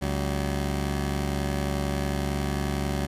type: tone pair together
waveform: 15% pulse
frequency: 71.1 / 189.81 Hz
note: C#2 / F#3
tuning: +45 / +44 cents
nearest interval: octave + perfect fourth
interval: 1699 cents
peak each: -20 / -26 dBFS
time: 0.01-3.07 s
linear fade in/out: 20 ms
effects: resampled to 32000 Hz

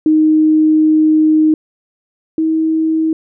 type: tone pair in turn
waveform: sine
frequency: 311.1 / 318.9 Hz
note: D#4 / D#4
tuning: 0 / +43 cents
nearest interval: unison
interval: 43 cents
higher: second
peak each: -7 / -11 dBFS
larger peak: first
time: 0.06-1.54 / 2.38-3.13 s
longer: first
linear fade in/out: 2 ms
effects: none

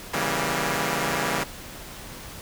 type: chord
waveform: 5% pulse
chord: C# diminished seventh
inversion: none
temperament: equal with one note detuned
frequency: 138.59 / 164.81 / 196 / 237.3 Hz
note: C#3 / E3 / G3 / Bb3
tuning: 0 / 0 / 0 / +31 cents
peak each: -18 dBFS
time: 0.13-1.44 s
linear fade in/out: 10 ms
effects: pink hiss -40 dBFS RMS until 2.41 s

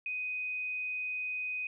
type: tone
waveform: sine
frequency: 2500 Hz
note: D#7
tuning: 8 cents sharp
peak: -33 dBFS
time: 0.06-1.67 s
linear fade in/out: 2 ms
effects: none

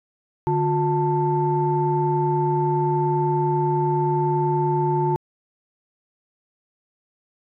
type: tone cluster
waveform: sine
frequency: 147.2 / 358.5 / 885 Hz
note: D3 / F4 / A5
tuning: +4 / +45 / +10 cents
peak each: -22 dBFS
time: 0.47-5.16 s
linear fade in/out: 0 ms
effects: tanh soft clip ceiling -9 dBFS

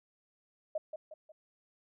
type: tone with echo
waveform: sine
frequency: 621 Hz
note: D#5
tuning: 3 cents flat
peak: -31 dBFS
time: 0.75-0.78 s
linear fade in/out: 5 ms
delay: 180 ms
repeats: 3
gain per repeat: -7 dB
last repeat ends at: 1.32 s
effects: none

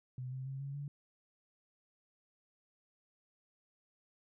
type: tone with pitch steps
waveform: sine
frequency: 127.1 / 130.9 / 134.81 / 138.84 / 142.99 Hz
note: C3 / C3 / C#3 / C#3 / D3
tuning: -50 / +1 / -48 / +3 / -46 cents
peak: -39 dBFS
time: 0.18-0.88 s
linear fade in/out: 2 ms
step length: 140 ms
effects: none

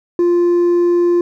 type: tone with hard clipping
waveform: triangle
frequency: 348.7 Hz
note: F4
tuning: 3 cents flat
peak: -9 dBFS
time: 0.19-1.21 s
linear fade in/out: 2 ms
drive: 1 dB
effects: none

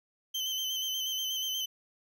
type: tone with vibrato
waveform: 35% pulse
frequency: 3081 Hz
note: G7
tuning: 31 cents flat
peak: -29 dBFS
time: 0.34-1.66 s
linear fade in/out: 10 ms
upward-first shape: square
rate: 8.3 Hz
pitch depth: 27 cents each way
effects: none

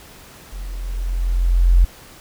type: tone with level ramp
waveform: sine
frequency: 43.65 Hz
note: F1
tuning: in tune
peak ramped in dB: -28 to -7 dBFS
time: 0.52-1.85 s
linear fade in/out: 10 ms
effects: pink hiss -43 dBFS RMS until 2.2 s

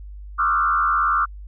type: tone with frequency modulation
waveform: sine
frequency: 1275 Hz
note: D#6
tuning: 42 cents sharp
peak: -16 dBFS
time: 0.38-1.26 s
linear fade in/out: 20 ms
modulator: 78.7 Hz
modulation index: 1.9
effects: added 50 Hz sine -34 dBFS peak until 1.47 s

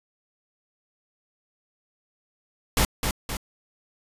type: noise with echo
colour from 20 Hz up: pink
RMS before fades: -20 dBFS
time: 2.77-2.85 s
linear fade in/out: 2 ms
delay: 260 ms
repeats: 2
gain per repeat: -5 dB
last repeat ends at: 3.37 s
effects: resampled to 32000 Hz

